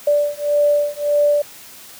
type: beating tone pair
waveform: sine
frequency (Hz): 584 / 585.7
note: D5 / D5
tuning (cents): -10 / -5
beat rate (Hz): 1.7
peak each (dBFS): -17 / -17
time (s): 0.07-1.42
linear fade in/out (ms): 5
effects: white hiss -40 dBFS RMS until 1.99 s + high-pass 60 Hz 12 dB/octave